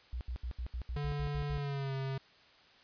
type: tone bursts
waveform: sine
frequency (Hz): 61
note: B1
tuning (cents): -21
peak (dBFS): -35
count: 10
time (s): 0.13-1.577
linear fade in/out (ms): 0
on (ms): 79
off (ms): 73
type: tone with pitch glide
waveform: square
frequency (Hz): 145.1 to 134.6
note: D3 to C3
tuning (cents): -21 to +49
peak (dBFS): -35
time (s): 0.96-2.18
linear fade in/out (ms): 5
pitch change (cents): -130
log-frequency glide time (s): 1.54-1.94
effects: white hiss -61 dBFS RMS until 2.83 s + resampled to 11025 Hz